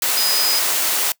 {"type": "tone in noise", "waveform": "sine", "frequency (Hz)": 4987, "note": "D#8", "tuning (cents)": 3, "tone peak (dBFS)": -18, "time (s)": [0.17, 0.59], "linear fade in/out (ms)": 2, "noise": "white", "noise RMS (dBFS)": -19, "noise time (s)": [0.02, 1.12], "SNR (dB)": -2, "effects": ["noise-tail reverb RT60 0.1 s tail -22 dB re dry", "high-pass 400 Hz 12 dB/octave"]}